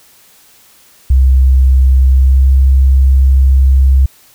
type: tone with pitch glide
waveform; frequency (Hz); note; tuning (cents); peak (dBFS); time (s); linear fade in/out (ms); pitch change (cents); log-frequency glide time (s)
sine; 65.41 to 66.48; C2 to C2; 0 to +28; -4; 1.1-4.06; 5; +28; 2.07-2.49
effects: white hiss -45 dBFS RMS until 4.34 s